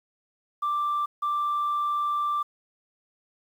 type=tone pair in turn; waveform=sine; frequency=1177 / 1177 Hz; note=D6 / D6; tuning=+3 / +3 cents; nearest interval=unison; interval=0 cents; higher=neither; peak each=-22 dBFS; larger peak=neither; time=0.62-1.06 / 1.22-2.43 s; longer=second; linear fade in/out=10 ms; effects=tanh soft clip ceiling -21 dBFS + 9-bit